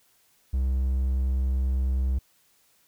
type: tone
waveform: triangle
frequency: 65.1 Hz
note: C2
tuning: 8 cents flat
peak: -20 dBFS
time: 0.53-2.19 s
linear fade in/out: 10 ms
effects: white hiss -64 dBFS RMS until 2.87 s